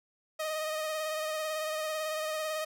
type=tone with vibrato; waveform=sawtooth; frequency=622.3 Hz; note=D#5; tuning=in tune; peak=-28 dBFS; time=0.39-2.65 s; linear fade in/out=10 ms; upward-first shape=sine; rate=18 Hz; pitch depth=27 cents each way; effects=none